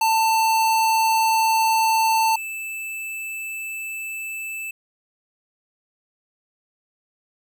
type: tone pair in turn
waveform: square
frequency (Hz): 891 / 2635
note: A5 / E7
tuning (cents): +22 / -1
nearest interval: octave + perfect fifth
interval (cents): 1877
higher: second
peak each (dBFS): -17 / -29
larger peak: first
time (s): 0.01-2.36 / 2.36-4.71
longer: neither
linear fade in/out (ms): 5
effects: none